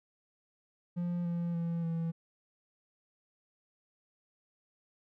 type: tone with pitch steps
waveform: triangle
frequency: 174.61 / 171.51 / 168.47 / 165.48 Hz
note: F3 / F3 / E3 / E3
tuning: 0 / -31 / +38 / +7 cents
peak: -29 dBFS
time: 0.96-2.12 s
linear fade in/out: 20 ms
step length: 290 ms
effects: none